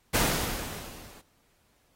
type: noise with level ramp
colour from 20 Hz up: pink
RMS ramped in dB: -23 to -53 dBFS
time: 0.13-1.22 s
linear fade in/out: 20 ms
effects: pink hiss -68 dBFS RMS until 1.95 s + AAC 48 kbps